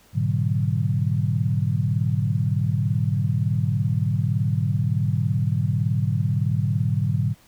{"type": "chord", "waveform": "sine", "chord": "G# half-diminished seventh", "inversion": "none", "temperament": "equal with one note detuned", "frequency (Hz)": [105.52, 123.47, 146.83, 185], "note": ["G#2", "B2", "D3", "F#3"], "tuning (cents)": [28, 0, 0, 0], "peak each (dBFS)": [-23, -25, -24, -29], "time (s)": [0.13, 7.35], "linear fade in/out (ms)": 50, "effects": ["pink hiss -55 dBFS RMS until 7.47 s"]}